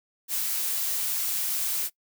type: noise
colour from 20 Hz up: blue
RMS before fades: -28 dBFS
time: 0.28-1.9 s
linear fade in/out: 50 ms
effects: noise-tail reverb RT60 0.1 s tail -21 dB re dry